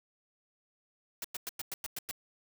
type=noise bursts; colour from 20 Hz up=white; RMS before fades=-38 dBFS; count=8; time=1.22-2.112 s; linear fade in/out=2 ms; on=24 ms; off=100 ms; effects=none